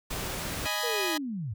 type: noise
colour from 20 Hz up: pink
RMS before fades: -34 dBFS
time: 0.1-0.67 s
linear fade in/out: 10 ms
type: chord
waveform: 10% pulse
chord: G# minor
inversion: second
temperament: equal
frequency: 622.3 / 830.6 / 987.8 Hz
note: D#5 / G#5 / B5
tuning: 0 / 0 / 0 cents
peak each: -24 / -24 / -25 dBFS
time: 0.65-1.18 s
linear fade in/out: 10 ms
type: linear sweep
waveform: sine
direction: down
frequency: 493.9 to 92.9 Hz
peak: -31 dBFS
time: 0.83-1.54 s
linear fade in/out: 10 ms
effects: none